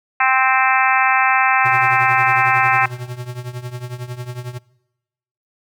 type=harmonic tone; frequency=261.6 Hz; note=C4; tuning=in tune; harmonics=3 / 4 / 5 / 6 / 7 / 8 / 9 / 10; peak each=-18 / -19 / -20 / -21 / -21 / -22 / -23 / -23 dBFS; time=0.2-2.86 s; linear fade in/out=5 ms
type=tone with tremolo; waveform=square; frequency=123.47 Hz; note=B2; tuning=in tune; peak=-24 dBFS; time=1.64-4.59 s; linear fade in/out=20 ms; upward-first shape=triangle; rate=11 Hz; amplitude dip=85%
effects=noise-tail reverb RT60 1.0 s tail -24 dB re dry